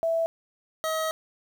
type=tone pair in turn; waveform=sine / 25% pulse; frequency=659.3 / 636.2 Hz; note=E5 / D#5; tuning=0 / +38 cents; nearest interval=minor second; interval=62 cents; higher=first; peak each=-22 dBFS; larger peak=neither; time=0.03-0.26 / 0.84-1.11 s; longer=second; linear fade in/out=0 ms; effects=9-bit